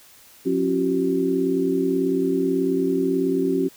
sine tone cluster, 180.3 / 271.6 / 342.2 / 380.5 Hz, F#3 / C#4 / F4 / F#4, -45 / -35 / -35 / +48 cents, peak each -29 / -22 / -28 / -22 dBFS, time 0.45-3.69 s, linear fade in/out 20 ms, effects white hiss -50 dBFS RMS until 3.76 s

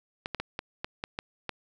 clicks, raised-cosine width 0.3 ms, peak -16 dBFS, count 8, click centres 0.259 / 0.347 / 0.4 / 0.591 / 0.845 / 1.039 / 1.189 / 1.493 s, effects none

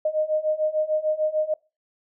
sine beating tone pair, 614 / 620.7 Hz, D#5 / D#5, -23 / -4 cents, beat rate 6.7 Hz, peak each -25 / -23 dBFS, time 0.05-1.54 s, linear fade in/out 5 ms, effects noise-tail reverb RT60 0.3 s tail -25 dB re dry

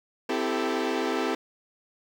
sawtooth chord, A minor seventh, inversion first, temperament equal with one note detuned, 258.2 / 329.6 / 392 / 440 Hz, C4 / E4 / G4 / A4, -23 / 0 / 0 / 0 cents, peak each -27 dBFS, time 0.29-1.35 s, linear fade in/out 5 ms, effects low-pass 5000 Hz 12 dB/octave + 9-bit

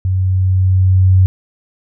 sine tone with level ramp, 93.5 Hz, F#2, 19 cents sharp, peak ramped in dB -12 to -5 dBFS, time 0.05-1.26 s, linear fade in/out 0 ms, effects none

